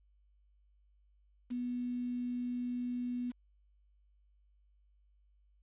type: tone with quantisation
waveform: sine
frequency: 245.5 Hz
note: B3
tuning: 10 cents flat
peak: -34 dBFS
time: 1.5-3.32 s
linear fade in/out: 20 ms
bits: 9
effects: added 50 Hz sine -65 dBFS peak until 5.62 s + resampled to 8000 Hz